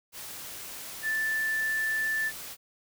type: tone in noise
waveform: sine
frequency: 1760 Hz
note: A6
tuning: in tune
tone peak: -26 dBFS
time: 1.02-2.32 s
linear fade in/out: 50 ms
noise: white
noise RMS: -41 dBFS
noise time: 0.12-2.57 s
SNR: +12 dB
effects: none